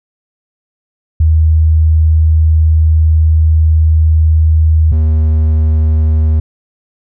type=tone pair in turn; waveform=sine / triangle; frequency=79.1 / 78.01 Hz; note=D#2 / D#2; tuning=+29 / +5 cents; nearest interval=unison; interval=24 cents; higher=first; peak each=-5 dBFS; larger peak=neither; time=1.2-4.92 / 4.92-6.4 s; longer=first; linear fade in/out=5 ms; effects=none